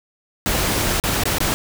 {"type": "noise with dropouts", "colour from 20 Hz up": "pink", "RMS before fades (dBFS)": -20, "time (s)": [0.46, 1.54], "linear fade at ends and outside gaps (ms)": 0, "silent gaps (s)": [[1, 1.038], [1.236, 1.255], [1.384, 1.404]], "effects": []}